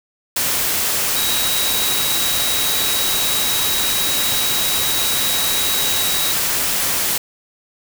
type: tone in noise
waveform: sine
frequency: 3843 Hz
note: B7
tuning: 48 cents flat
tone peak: -22 dBFS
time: 1.16-6.32 s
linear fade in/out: 5 ms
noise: white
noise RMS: -19 dBFS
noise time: 0.36-7.18 s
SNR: -6 dB
effects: none

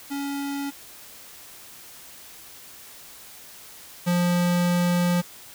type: tone pair in turn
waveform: square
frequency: 280.8 / 175.87 Hz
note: C#4 / F3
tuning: +22 / +12 cents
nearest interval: minor sixth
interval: 810 cents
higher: first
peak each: -28 / -20 dBFS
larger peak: second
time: 0.1-0.71 / 4.06-5.22 s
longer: second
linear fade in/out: 20 ms
effects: white hiss -45 dBFS RMS until 5.54 s

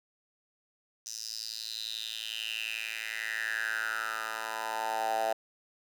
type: tone with high-pass filter sweep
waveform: 10% pulse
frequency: 111.2 Hz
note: A2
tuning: 19 cents sharp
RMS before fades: -35 dBFS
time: 1.06-5.33 s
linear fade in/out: 5 ms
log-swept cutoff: 5800 to 700 Hz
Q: 6.4
effects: none

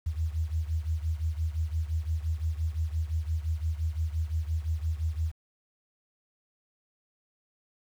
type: beating tone pair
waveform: sine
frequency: 78.1 / 83.9 Hz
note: D#2 / E2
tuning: +7 / +31 cents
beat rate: 5.8 Hz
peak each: -29 / -32 dBFS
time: 0.06-5.32 s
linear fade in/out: 10 ms
effects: 9-bit

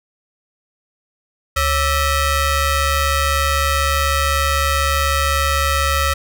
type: ring-modulated tone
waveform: sawtooth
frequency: 623 Hz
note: D#5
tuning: 2 cents sharp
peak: -8 dBFS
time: 1.56-6.14 s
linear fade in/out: 10 ms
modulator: 695 Hz
effects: none

